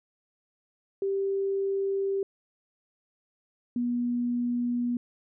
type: tone pair in turn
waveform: sine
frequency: 392 / 242.1 Hz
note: G4 / B3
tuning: 0 / -34 cents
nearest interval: minor sixth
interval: 834 cents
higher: first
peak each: -25 dBFS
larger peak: neither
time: 1.02-2.23 / 3.76-4.97 s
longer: neither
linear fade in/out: 2 ms
effects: none